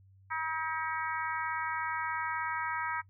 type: harmonic tone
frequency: 318.9 Hz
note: D#4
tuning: 43 cents sharp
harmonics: 3 / 4 / 5 / 6 / 7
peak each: -35 / -37 / -39 / -41 / -42 dBFS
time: 0.3-3.02 s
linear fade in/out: 20 ms
effects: noise-tail reverb RT60 0.1 s tail -21 dB re dry + added 96 Hz sine -57 dBFS peak until 3.09 s